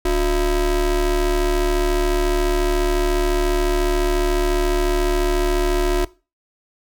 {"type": "ring-modulated tone", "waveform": "square", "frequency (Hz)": 160.9, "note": "E3", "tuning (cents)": -42, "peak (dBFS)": -14, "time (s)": [0.05, 6.05], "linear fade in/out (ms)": 5, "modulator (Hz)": 198, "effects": ["noise-tail reverb RT60 0.3 s tail -19 dB re dry"]}